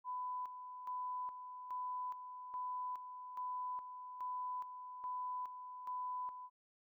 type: tone with tremolo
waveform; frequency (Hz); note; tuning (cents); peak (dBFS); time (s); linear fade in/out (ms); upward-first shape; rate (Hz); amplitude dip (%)
sine; 1000; B5; +21; -39; 0.04-6.5; 50; square; 1.2; 60
effects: none